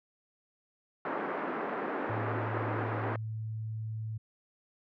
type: band-pass noise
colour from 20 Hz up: pink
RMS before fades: -35 dBFS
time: 1.05-3.16 s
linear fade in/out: 2 ms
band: 250 to 1700 Hz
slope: 24 dB/octave
type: tone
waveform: sine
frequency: 110 Hz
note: A2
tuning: in tune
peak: -34 dBFS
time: 2.09-4.18 s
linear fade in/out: 10 ms
effects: none